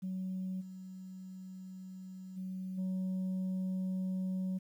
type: tone with level steps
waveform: sine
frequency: 186.9 Hz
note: F#3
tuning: 18 cents sharp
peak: -34 / -44 / -37 / -30 dBFS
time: 0.02-4.59 s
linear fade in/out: 20 ms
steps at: 0.6 / 2.36 / 2.77 s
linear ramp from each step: 20 ms
effects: tanh soft clip ceiling -32 dBFS + 11-bit